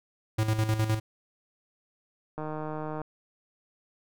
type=tone with tremolo; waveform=square; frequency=109.3 Hz; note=A2; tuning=11 cents flat; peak=-23 dBFS; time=0.38-1 s; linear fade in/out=10 ms; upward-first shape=square; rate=9.7 Hz; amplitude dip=60%
type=click train; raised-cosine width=1 ms; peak=-22 dBFS; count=99; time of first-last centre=2.38-3.016 s; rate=154 Hz
effects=none

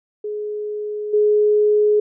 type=tone with level steps; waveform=sine; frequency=420.2 Hz; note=G#4; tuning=20 cents sharp; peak=-23 / -12 dBFS; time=0.24-2 s; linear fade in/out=5 ms; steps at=1.13 s; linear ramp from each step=10 ms; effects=none

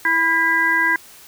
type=harmonic tone with a mistuned harmonic; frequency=329.6 Hz; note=E4; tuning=in tune; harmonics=1 / 3 / 5 / 6; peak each=-29 / -22 / -17 / -19 dBFS; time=0.05-0.96 s; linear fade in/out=2 ms; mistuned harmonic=5; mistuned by=-33 cents; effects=white hiss -44 dBFS RMS until 1.27 s

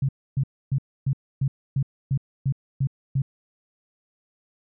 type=tone bursts; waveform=sine; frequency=135.6 Hz; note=C#3; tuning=38 cents flat; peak=-19 dBFS; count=10; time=0.02-3.22 s; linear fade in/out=5 ms; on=68 ms; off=280 ms; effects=none

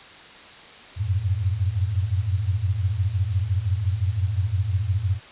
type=tone cluster; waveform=sine; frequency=88.9 / 94.7 / 108.4 Hz; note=F2 / F#2 / A2; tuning=+31 / +41 / -25 cents; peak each=-25 dBFS; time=0.96-5.2 s; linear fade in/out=50 ms; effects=white hiss -44 dBFS RMS until 5.31 s + resampled to 8000 Hz

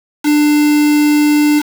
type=tone with quantisation; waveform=triangle; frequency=297.3 Hz; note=D4; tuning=21 cents sharp; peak=-6 dBFS; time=0.23-1.63 s; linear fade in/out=50 ms; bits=3; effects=none

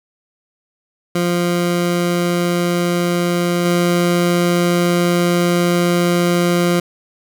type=tone with level steps; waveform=20% pulse; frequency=174.61 Hz; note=F3; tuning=in tune; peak=-10 / -8 dBFS; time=1.15-6.8 s; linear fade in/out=5 ms; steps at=3.65 s; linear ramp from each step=5 ms; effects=none

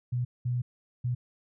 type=tone bursts at uneven times; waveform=sine; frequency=123.1 Hz; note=B2; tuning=5 cents flat; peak=-26 dBFS; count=3; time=0.12-0.25 / 0.45-0.62 / 1.04-1.15 s; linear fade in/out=10 ms; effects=none

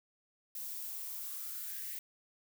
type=noise with high-pass filter sweep; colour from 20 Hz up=violet; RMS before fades=-42 dBFS; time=0.55-1.99 s; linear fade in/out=2 ms; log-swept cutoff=580 to 2000 Hz; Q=4.2; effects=none

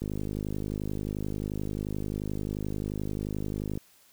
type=click train; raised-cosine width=3 ms; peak=-20 dBFS; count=194; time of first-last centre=0.02-3.775 s; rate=51.4 Hz; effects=white hiss -60 dBFS RMS until 4.12 s

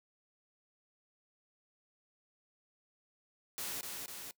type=noise with echo; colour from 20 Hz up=white; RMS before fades=-40 dBFS; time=3.58-3.81 s; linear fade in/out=0 ms; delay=250 ms; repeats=2; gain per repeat=-3 dB; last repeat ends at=4.31 s; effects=noise-tail reverb RT60 0.1 s tail -22 dB re dry + high-pass 100 Hz 12 dB/octave

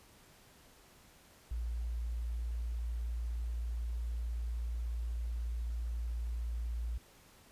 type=tone; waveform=sine; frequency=58.1 Hz; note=A#1; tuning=5 cents flat; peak=-34 dBFS; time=1.51-6.98 s; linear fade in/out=5 ms; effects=pink hiss -61 dBFS RMS until 7.51 s + resampled to 32000 Hz

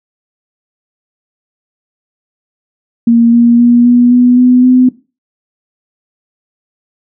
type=tone with pitch steps; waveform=sine; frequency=233.1 / 236.4 / 239.7 / 243 / 246.4 / 249.8 / 253.3 Hz; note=A#3 / A#3 / A#3 / B3 / B3 / B3 / B3; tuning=0 / +24 / +48 / -28 / -4 / +20 / +44 cents; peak=-3 dBFS; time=3.07-4.89 s; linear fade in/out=5 ms; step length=260 ms; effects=noise-tail reverb RT60 0.3 s tail -18 dB re dry

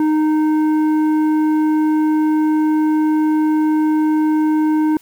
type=tone with tanh clipping; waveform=triangle; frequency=308.9 Hz; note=D#4; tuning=12 cents flat; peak=-14 dBFS; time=0-4.97 s; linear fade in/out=2 ms; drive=13 dB; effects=white hiss -50 dBFS RMS until 5.01 s

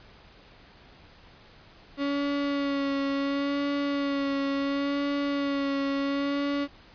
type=tone with vibrato; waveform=35% pulse; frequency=280.5 Hz; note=C#4; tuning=21 cents sharp; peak=-24 dBFS; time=1.97-6.68 s; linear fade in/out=50 ms; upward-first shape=sine; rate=0.71 Hz; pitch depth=23 cents each way; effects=pink hiss -53 dBFS RMS until 6.94 s + resampled to 11025 Hz

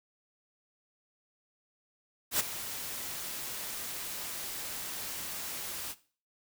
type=noise with ADSR envelope; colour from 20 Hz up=white; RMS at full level=-26 dBFS; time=2.31-5.95 s; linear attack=87 ms; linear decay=16 ms; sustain=-13 dB; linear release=43 ms; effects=noise-tail reverb RT60 0.4 s tail -17 dB re dry

